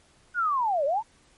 sine linear two-way sweep, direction down then up, 1492 to 535 to 940 Hz, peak -22 dBFS, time 0.34-1.03 s, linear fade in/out 50 ms, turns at 0.85 s, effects pink hiss -60 dBFS RMS until 1.37 s + MP3 48 kbps

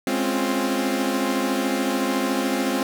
sawtooth chord, Db major seventh, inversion second, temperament equal with one note detuned, 207.7 / 261.6 / 275.4 / 349.2 Hz, Ab3 / C4 / Db4 / F4, 0 / 0 / -11 / 0 cents, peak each -24 / -20 / -25 / -24 dBFS, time 0.07-2.83 s, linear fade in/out 2 ms, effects 9-bit

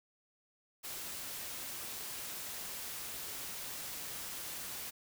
white noise, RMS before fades -43 dBFS, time 0.83-4.91 s, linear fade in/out 20 ms, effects none

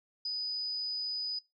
sine tone, 4978 Hz, D#8, in tune, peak -32 dBFS, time 0.25-1.39 s, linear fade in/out 5 ms, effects noise-tail reverb RT60 0.2 s tail -22 dB re dry

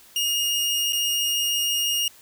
sawtooth tone with dropouts, 2849 Hz, F7, 34 cents sharp, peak -18 dBFS, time 0.16-2.08 s, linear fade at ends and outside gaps 2 ms, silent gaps 0.924-0.93 s, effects white hiss -51 dBFS RMS until 2.21 s

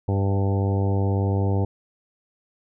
harmonic tone with a mistuned harmonic, 98.3 Hz, G2, 5 cents sharp, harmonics 1 / 2 / 3 / 4 / 5 / 6 / 7 / 8 / 9, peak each -20 / -29 / -31 / -31 / -32 / -39 / -38 / -37 / -38 dBFS, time 0.08-1.65 s, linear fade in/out 5 ms, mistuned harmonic 6, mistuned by +16 cents, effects none

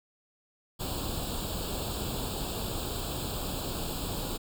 pink noise with comb filter, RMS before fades -34 dBFS, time 0.79-4.38 s, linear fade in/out 20 ms, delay 0.25 ms, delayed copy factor +0.9, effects none

